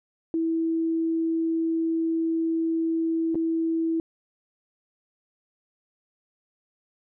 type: tone with dropouts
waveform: sine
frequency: 327.1 Hz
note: E4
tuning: 13 cents flat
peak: -22 dBFS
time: 0.34-4 s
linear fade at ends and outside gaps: 1 ms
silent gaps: 3.346-3.354 s
effects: none